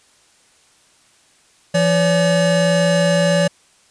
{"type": "tone pair together", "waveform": "square", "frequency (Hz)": [170.21, 572], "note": ["F3", "D5"], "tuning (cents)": [-44, -46], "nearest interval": "octave + major sixth", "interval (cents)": 2098, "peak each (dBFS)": [-17, -16], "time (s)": [1.74, 3.48], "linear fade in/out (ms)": 10, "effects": ["white hiss -54 dBFS RMS until 3.9 s", "resampled to 22050 Hz"]}